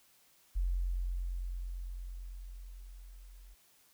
sine tone with level ramp, 44.47 Hz, F1, 32 cents sharp, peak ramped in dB -28 to -51 dBFS, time 0.55-3.55 s, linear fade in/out 20 ms, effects white hiss -66 dBFS RMS until 3.93 s

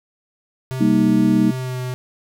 square tone with pitch glide, 130 to 126.66 Hz, C3 to B2, -11 to +44 cents, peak -24 dBFS, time 0.71-1.94 s, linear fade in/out 0 ms, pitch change -45 cents, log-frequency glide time 1.46-1.81 s
sine chord, Eb major, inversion first, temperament equal, 196 / 233.1 / 311.1 Hz, G3 / Bb3 / Eb4, 0 / 0 / 0 cents, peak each -17 dBFS, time 0.8-1.51 s, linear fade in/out 10 ms
effects none

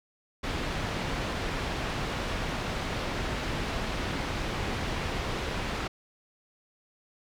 pink low-pass noise, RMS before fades -32 dBFS, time 0.43-5.88 s, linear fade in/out 10 ms, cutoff 3800 Hz, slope 12 dB/octave, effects none

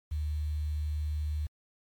sine tone with quantisation, 75.5 Hz, D2, 48 cents sharp, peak -29 dBFS, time 0.11-1.47 s, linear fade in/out 10 ms, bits 9, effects MP3 96 kbps

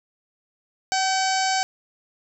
harmonic tone with a mistuned harmonic, 760 Hz, F#5, 46 cents sharp, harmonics 1 / 2 / 3 / 4 / 5 / 6 / 7 / 8 / 9 / 10, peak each -22 / -28 / -32 / -35 / -38 / -30 / -32 / -33 / -37 / -35 dBFS, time 0.92-1.63 s, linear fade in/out 0 ms, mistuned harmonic 2, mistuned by +31 cents, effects none

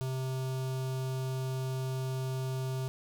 square tone with notch filter, 130.81 Hz, C3, in tune, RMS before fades -34 dBFS, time 0.01-2.88 s, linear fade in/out 0 ms, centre 1900 Hz, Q 1.5, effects none

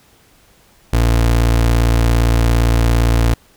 30% pulse tone, 57.5 Hz, A#1, 23 cents flat, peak -8 dBFS, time 0.93-3.34 s, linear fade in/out 5 ms, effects pink hiss -51 dBFS RMS until 3.56 s

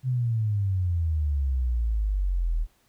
sine exponential sweep, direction down, 131.3 to 38.62 Hz, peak -22 dBFS, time 0.03-2.67 s, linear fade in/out 50 ms, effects pink hiss -65 dBFS RMS until 2.88 s

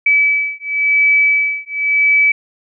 sine beating tone pair, 2295 / 2295.94 Hz, D7 / D7, -40 / -40 cents, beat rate 0.94 Hz, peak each -14 dBFS, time 0.06-2.32 s, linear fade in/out 5 ms, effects none

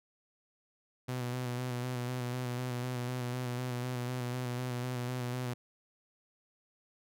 sawtooth tone with vibrato, 124.5 Hz, B2, 14 cents sharp, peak -30 dBFS, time 1.08-5.54 s, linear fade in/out 10 ms, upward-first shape square, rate 4 Hz, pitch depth 26 cents each way, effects none

